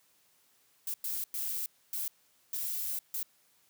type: noise bursts at uneven times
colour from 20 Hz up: violet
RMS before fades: -35 dBFS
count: 6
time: 0.87-0.94 / 1.04-1.24 / 1.34-1.66 / 1.93-2.08 / 2.53-2.99 / 3.14-3.23 s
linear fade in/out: 2 ms
effects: white hiss -68 dBFS RMS until 3.69 s + high-pass 80 Hz 12 dB/octave